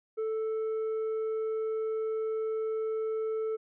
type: tone with tanh clipping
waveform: sine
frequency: 440 Hz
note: A4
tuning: in tune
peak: -30 dBFS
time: 0.17-3.57 s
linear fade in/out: 20 ms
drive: 4 dB
effects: none